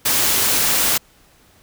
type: noise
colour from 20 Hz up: white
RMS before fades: -17 dBFS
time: 0.05-0.98 s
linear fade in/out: 10 ms
effects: pink hiss -53 dBFS RMS until 1.62 s